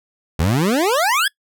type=exponential sweep; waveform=25% pulse; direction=up; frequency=73.42 to 1722 Hz; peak=-11 dBFS; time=0.39-1.28 s; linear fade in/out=5 ms; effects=noise-tail reverb RT60 0.1 s tail -24 dB re dry